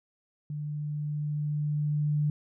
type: tone with level ramp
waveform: sine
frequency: 148.8 Hz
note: D3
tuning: 23 cents sharp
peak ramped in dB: -32 to -23 dBFS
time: 0.5-2.3 s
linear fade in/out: 2 ms
effects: none